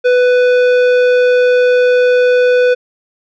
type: tone with tanh clipping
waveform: triangle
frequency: 496.6 Hz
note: B4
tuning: 9 cents sharp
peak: -9 dBFS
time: 0.04-2.75 s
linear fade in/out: 20 ms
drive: 17 dB
effects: none